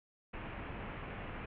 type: low-pass noise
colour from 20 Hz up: pink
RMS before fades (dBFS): -44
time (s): 0.33-1.46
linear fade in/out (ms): 10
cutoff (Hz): 2800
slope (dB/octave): 48
effects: none